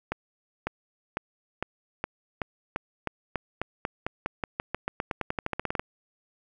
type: accelerating click train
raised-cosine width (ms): 0.5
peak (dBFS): -13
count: 29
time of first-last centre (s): 0.12-5.795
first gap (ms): 550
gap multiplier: 0.91
effects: 9-bit